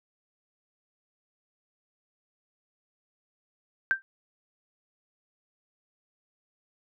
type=tone with exponential decay; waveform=sine; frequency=1570 Hz; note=G6; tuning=2 cents sharp; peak=-16 dBFS; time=3.91-4.02 s; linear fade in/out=0 ms; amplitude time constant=22 ms; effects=none